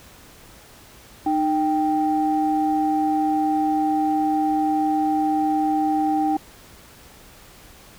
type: tone pair together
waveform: sine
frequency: 306.9 / 784 Hz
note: D#4 / G5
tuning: -24 / 0 cents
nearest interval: octave + major third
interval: 1624 cents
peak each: -20 dBFS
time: 1.26-6.37 s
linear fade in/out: 5 ms
effects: tanh soft clip ceiling -10 dBFS + pink hiss -47 dBFS RMS until 7.98 s